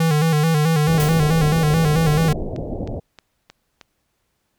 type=tone with vibrato; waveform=square; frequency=156.7 Hz; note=D#3; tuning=13 cents sharp; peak=-15 dBFS; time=0-2.33 s; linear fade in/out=5 ms; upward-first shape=square; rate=4.6 Hz; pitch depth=72 cents each way
type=low-pass noise; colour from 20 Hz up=pink; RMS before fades=-26 dBFS; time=0.87-3 s; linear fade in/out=10 ms; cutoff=700 Hz; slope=48 dB/octave
type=noise with exponential decay; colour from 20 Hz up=white; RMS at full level=-25 dBFS; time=1-1.34 s; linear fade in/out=0 ms; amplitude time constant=72 ms
type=click train; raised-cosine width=0.2 ms; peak=-22 dBFS; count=6; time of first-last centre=2.25-3.812 s; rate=3.2 Hz
effects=pink hiss -70 dBFS RMS until 4.58 s